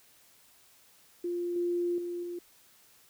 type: tone with level steps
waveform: sine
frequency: 349.2 Hz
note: F4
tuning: in tune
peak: -30 / -27 / -33 / -35 dBFS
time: 1.24-2.39 s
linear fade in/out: 5 ms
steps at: 1.56 / 1.98 / 2.23 s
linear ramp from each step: 2 ms
effects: white hiss -61 dBFS RMS until 3.09 s